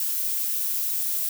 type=noise with amplitude modulation; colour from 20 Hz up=violet; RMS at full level=-25 dBFS; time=0-1.29 s; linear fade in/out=2 ms; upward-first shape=sine; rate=161 Hz; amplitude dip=25%; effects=none